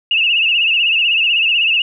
sine tone with vibrato, 2736 Hz, F7, 36 cents flat, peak -11 dBFS, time 0.11-1.82 s, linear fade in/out 2 ms, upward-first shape sine, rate 16 Hz, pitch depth 99 cents each way, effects none

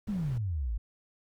brown noise, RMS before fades -43 dBFS, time 0.07-0.38 s, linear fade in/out 5 ms
sine exponential sweep, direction down, 220 to 49 Hz, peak -29 dBFS, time 0.08-0.78 s, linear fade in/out 10 ms
effects none

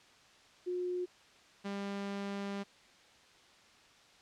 sine / sawtooth tone pair in turn, 359.5 / 199.5 Hz, F#4 / G3, -50 / +31 cents, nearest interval minor seventh, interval 1019 cents, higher first, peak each -33 / -33 dBFS, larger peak neither, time 0.66-1.06 / 1.64-2.64 s, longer second, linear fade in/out 20 ms, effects white hiss -61 dBFS RMS until 4.21 s + low-pass 5000 Hz 12 dB/octave

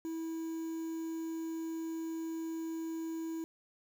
triangle tone with quantisation, 325.8 Hz, E4, 20 cents flat, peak -34 dBFS, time 0.05-3.44 s, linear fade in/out 0 ms, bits 9, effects none

